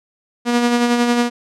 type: tone with tremolo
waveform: sawtooth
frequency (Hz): 240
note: B3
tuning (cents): -49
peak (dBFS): -8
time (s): 0.45-1.3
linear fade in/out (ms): 50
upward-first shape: sine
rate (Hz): 11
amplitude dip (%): 40
effects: low-pass 8000 Hz 12 dB/octave